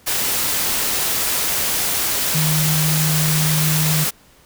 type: tone in noise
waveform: sine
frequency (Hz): 154.9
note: D#3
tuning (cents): -7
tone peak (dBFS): -17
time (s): 2.34-4.05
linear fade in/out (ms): 20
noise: white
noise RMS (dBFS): -20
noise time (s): 0.06-4.11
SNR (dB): 0
effects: pink hiss -51 dBFS RMS until 4.45 s